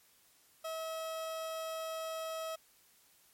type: tone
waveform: 30% pulse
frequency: 644 Hz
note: E5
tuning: 41 cents flat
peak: -35 dBFS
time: 0.64-2.56 s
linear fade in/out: 10 ms
effects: white hiss -66 dBFS RMS until 3.33 s + MP3 64 kbps